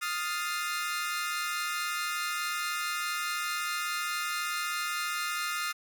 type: chord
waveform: sawtooth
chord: F dominant seventh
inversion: third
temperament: equal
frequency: 1244.5 / 1396.9 / 1760 / 2093 Hz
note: Eb6 / F6 / A6 / C7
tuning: 0 / 0 / 0 / 0 cents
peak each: -31 / -31 / -37 / -35 dBFS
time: 0.01-5.73 s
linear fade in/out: 20 ms
effects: none